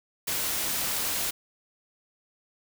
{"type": "noise", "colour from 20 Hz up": "white", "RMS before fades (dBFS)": -29, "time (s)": [0.27, 1.31], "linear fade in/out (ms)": 10, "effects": []}